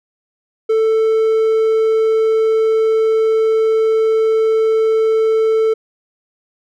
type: tone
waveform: triangle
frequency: 442.5 Hz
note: A4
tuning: 10 cents sharp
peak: -9 dBFS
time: 0.69-5.74 s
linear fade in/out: 10 ms
effects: none